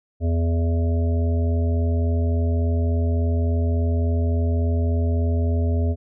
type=harmonic tone; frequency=83.5 Hz; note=E2; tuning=23 cents sharp; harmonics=1 / 3 / 5 / 7 / 8; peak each=-18 / -28 / -32 / -35 / -36 dBFS; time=0.2-5.96 s; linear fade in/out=50 ms; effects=none